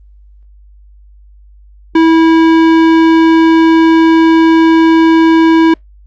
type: tone with tanh clipping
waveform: sine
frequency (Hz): 325.8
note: E4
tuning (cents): -20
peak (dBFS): -6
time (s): 1.95-5.74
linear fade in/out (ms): 5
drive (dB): 17
effects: added 50 Hz sine -37 dBFS peak until 6.06 s + Opus 24 kbps